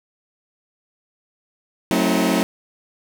sawtooth chord, F# diminished seventh, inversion none, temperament just, 185 / 222 / 266.4 / 319.7 Hz, F#3 / A3 / C4 / Eb4, 0 / +16 / +31 / +47 cents, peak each -18 dBFS, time 1.91-2.43 s, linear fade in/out 0 ms, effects none

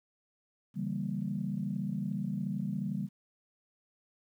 sine chord, C# diminished seventh, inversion none, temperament equal with one note detuned, 142.24 / 164.81 / 196 / 233.1 Hz, C#3 / E3 / G3 / Bb3, +45 / 0 / 0 / 0 cents, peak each -38 / -39 / -34 / -39 dBFS, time 0.74-3.09 s, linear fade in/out 50 ms, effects tanh soft clip ceiling -21 dBFS + 11-bit

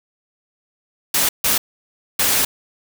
white noise bursts at uneven times, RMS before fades -17 dBFS, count 3, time 1.14-1.29 / 1.44-1.58 / 2.19-2.45 s, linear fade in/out 5 ms, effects none

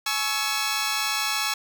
10% pulse chord, C# minor, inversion second, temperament equal with one note detuned, 846.6 / 1108.7 / 1318.5 Hz, G#5 / C#6 / E6, +33 / 0 / 0 cents, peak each -20 dBFS, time 0.06-1.54 s, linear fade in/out 5 ms, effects none

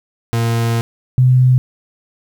40% pulse / sine tone pair in turn, 115.8 / 127.46 Hz, A#2 / C3, -11 / -45 cents, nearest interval major second, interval 166 cents, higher second, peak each -13 / -7 dBFS, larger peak second, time 0.33-0.81 / 1.18-1.58 s, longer first, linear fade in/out 0 ms, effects 8-bit

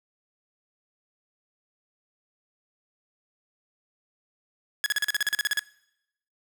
sawtooth tone bursts, 1684 Hz, G#6, 24 cents sharp, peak -18 dBFS, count 13, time 4.84-5.593 s, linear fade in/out 0 ms, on 21 ms, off 40 ms, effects noise-tail reverb RT60 0.8 s tail -22 dB re dry

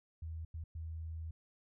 sine tone bursts at uneven times, 80.8 Hz, E2, 34 cents flat, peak -40 dBFS, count 3, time 0.22-0.45 / 0.54-0.64 / 0.75-1.31 s, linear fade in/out 5 ms, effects none

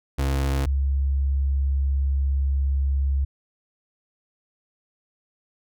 35% pulse / sine tone pair in turn, 68.1 / 68.53 Hz, C#2 / C#2, -30 / -19 cents, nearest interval unison, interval 11 cents, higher second, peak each -19 dBFS, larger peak neither, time 0.18-0.66 / 0.66-3.25 s, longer second, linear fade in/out 10 ms, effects none

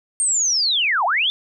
sine linear two-way sweep, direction down then up, 8750 to 659.3 to 3577 Hz, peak -16 dBFS, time 0.2-1.3 s, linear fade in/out 0 ms, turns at 1.05 s, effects none

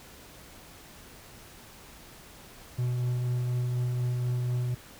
triangle tone with tremolo, 123.47 Hz, B2, in tune, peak -23 dBFS, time 2.78-4.75 s, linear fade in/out 10 ms, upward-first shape triangle, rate 4.1 Hz, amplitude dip 25%, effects pink hiss -50 dBFS RMS until 4.99 s

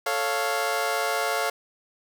20% pulse chord, A augmented, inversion none, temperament equal, 440 / 554.4 / 698.5 Hz, A4 / C#5 / E#5, 0 / 0 / 0 cents, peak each -25 / -24 / -22 dBFS, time 0.06-1.5 s, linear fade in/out 5 ms, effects none

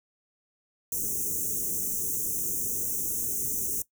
white band-stop noise, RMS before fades -30 dBFS, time 0.92-3.82 s, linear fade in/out 2 ms, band 490 to 5900 Hz, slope 96 dB/octave, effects noise-tail reverb RT60 0.1 s tail -18 dB re dry

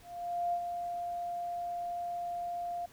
sine tone with ADSR envelope, 698.5 Hz, F5, in tune, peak -28 dBFS, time 0.02-2.86 s, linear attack 510 ms, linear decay 66 ms, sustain -6 dB, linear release 7 ms, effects pink hiss -59 dBFS RMS until 2.92 s

